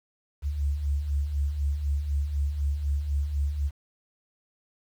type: beating tone pair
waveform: sine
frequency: 68.3 / 72.3 Hz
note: C#2 / D2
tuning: -25 / -27 cents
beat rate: 4 Hz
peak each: -33 / -25 dBFS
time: 0.42-3.71 s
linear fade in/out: 50 ms
effects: 9-bit